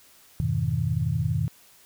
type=chord; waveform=sine; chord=F half-diminished seventh; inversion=none; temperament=just; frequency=87.31 / 104.77 / 125.72 / 157.15 Hz; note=F2 / Ab2 / Cb3 / Eb3; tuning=0 / +16 / +31 / +18 cents; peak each=-30 / -29 / -27 / -27 dBFS; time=0.4-1.48 s; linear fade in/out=0 ms; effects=white hiss -55 dBFS RMS until 1.85 s